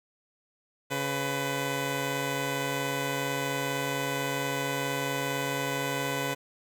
10% pulse tone pair together, 139.4 / 500.1 Hz, C#3 / B4, +10 / +22 cents, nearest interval octave + minor seventh, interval 2212 cents, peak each -23 dBFS, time 0.9-6.35 s, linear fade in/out 20 ms, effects none

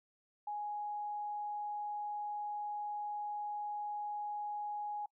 sine tone, 832 Hz, G#5, 3 cents sharp, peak -37 dBFS, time 0.47-5.06 s, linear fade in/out 5 ms, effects noise-tail reverb RT60 0.1 s tail -24 dB re dry

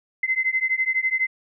sine beating tone pair, 2053 / 2065 Hz, C7 / C7, -33 / -23 cents, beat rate 12 Hz, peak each -23 dBFS, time 0.23-1.27 s, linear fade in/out 5 ms, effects none

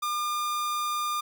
45% pulse tone, 1205 Hz, D6, 44 cents sharp, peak -27 dBFS, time 0.02-1.21 s, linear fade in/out 10 ms, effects none

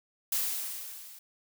blue noise with level ramp, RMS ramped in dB -28 to -50 dBFS, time 0.32-1.19 s, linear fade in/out 5 ms, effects none

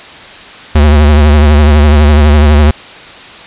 square tone with vibrato, 74.3 Hz, D2, 21 cents sharp, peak -3 dBFS, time 0.75-2.71 s, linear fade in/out 5 ms, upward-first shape triangle, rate 12 Hz, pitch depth 81 cents each way, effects white hiss -30 dBFS RMS until 3.46 s + resampled to 8000 Hz

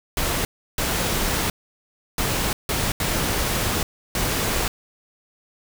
pink noise bursts at uneven times, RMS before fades -23 dBFS, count 6, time 0.17-0.45 / 0.78-1.5 / 2.18-2.53 / 2.69-2.92 / 3-3.83 / 4.15-4.68 s, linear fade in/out 2 ms, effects none

